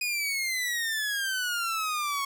sawtooth exponential sweep, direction down, 2489 to 1100 Hz, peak -24 dBFS, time 0.01-2.25 s, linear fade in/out 5 ms, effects none

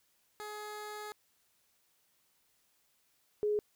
15% pulse / sine tone pair in turn, 421.3 / 418.9 Hz, G#4 / G#4, +25 / +15 cents, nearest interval unison, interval 10 cents, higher first, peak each -35 / -28 dBFS, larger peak second, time 0.4-1.12 / 3.43-3.59 s, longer first, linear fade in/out 0 ms, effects white hiss -73 dBFS RMS until 3.75 s

